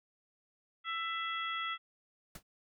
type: harmonic tone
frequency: 665 Hz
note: E5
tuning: 15 cents sharp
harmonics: 2 / 3 / 4 / 5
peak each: -37 / -40 / -46 / -41 dBFS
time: 0.84-1.78 s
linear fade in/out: 50 ms
type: noise with exponential decay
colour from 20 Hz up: pink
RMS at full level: -41 dBFS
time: 2.35-2.43 s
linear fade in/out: 5 ms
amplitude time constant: 17 ms
effects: none

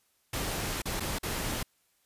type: noise with dropouts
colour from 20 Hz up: pink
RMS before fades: -33 dBFS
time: 0.33-1.63 s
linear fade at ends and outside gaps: 5 ms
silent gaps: 0.82-0.855 / 0.998-1.004 / 1.186-1.231 s
effects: white hiss -71 dBFS RMS until 2.05 s + resampled to 32000 Hz

